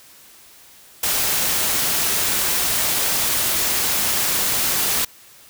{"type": "noise", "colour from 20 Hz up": "white", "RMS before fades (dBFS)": -20, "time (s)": [1.03, 5.05], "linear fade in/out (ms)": 5, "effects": ["white hiss -47 dBFS RMS until 5.49 s"]}